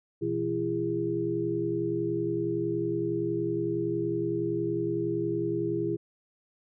sine tone cluster, 122.1 / 168.2 / 336.6 / 407.4 Hz, B2 / E3 / E4 / G#4, -19 / +35 / +36 / -33 cents, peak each -36 / -37 / -29 / -31 dBFS, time 0.21-5.97 s, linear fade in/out 20 ms, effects none

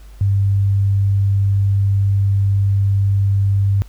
sine tone, 99 Hz, G2, 18 cents sharp, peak -12 dBFS, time 0.21-3.82 s, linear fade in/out 0 ms, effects added 50 Hz sine -36 dBFS peak until 3.88 s + pink hiss -51 dBFS RMS until 3.88 s

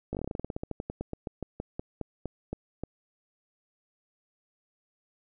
slowing click train, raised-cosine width 2 ms, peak -20 dBFS, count 27, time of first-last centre 0.13-2.836 s, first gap 18 ms, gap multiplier 1.12, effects none

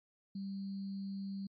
sine tone with sample-and-hold, 196 Hz, G3, in tune, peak -38 dBFS, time 0.35-1.47 s, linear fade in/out 5 ms, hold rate 4410 Hz, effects MP3 32 kbps

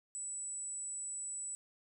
sine tone, 7930 Hz, B8, 6 cents sharp, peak -39 dBFS, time 0.15-1.55 s, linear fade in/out 0 ms, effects none

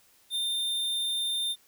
square tone, 3612 Hz, A7, 45 cents sharp, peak -28 dBFS, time 0.3-1.56 s, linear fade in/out 50 ms, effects white hiss -62 dBFS RMS until 1.67 s

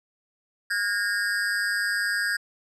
square tone with amplitude modulation, 1631 Hz, G#6, 32 cents flat, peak -20 dBFS, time 0.7-2.37 s, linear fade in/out 10 ms, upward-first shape sine, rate 200 Hz, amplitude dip 95%, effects low-pass 10000 Hz 12 dB/octave

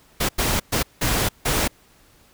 pink noise bursts at uneven times, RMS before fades -21 dBFS, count 5, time 0.2-0.29 / 0.38-0.6 / 0.72-0.83 / 1.01-1.29 / 1.45-1.68 s, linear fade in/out 10 ms, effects pink hiss -55 dBFS RMS until 2.33 s

